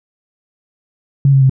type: tone with pitch steps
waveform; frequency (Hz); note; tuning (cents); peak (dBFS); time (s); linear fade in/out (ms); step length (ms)
sine; 138.59 / 135.5 / 132.48; C#3 / C#3 / C3; 0 / -39 / +22; -6; 1.25-1.496; 2; 82
effects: none